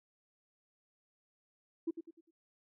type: tone with echo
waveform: sine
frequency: 330.3 Hz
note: E4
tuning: 4 cents sharp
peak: -30 dBFS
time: 1.87-1.91 s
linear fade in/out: 10 ms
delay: 100 ms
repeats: 4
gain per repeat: -9 dB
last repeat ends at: 2.31 s
effects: noise-tail reverb RT60 0.1 s tail -26 dB re dry + tanh soft clip ceiling -26 dBFS